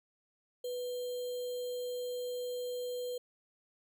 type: tone with sample-and-hold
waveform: sine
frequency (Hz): 493.9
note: B4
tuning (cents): 0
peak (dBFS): -35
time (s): 0.64-3.18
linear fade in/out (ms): 5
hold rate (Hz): 3675
effects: none